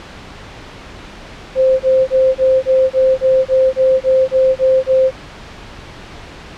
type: tone bursts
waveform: sine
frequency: 523.3 Hz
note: C5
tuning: in tune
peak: -8 dBFS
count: 13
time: 1.55-5.112 s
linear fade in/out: 50 ms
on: 250 ms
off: 26 ms
effects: pink hiss -34 dBFS RMS until 6.57 s + low-pass 4000 Hz 12 dB/octave